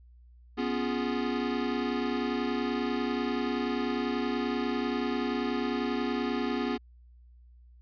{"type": "chord", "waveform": "square", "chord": "C# dominant seventh", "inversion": "third", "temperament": "equal", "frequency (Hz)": [246.9, 277.2, 349.2, 415.3], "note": ["B3", "C#4", "E#4", "G#4"], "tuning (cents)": [0, 0, 0, 0], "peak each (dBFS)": [-32, -35, -37, -36], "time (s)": [0.57, 6.78], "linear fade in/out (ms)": 20, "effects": ["added 60 Hz sine -52 dBFS peak until 7.81 s", "resampled to 11025 Hz"]}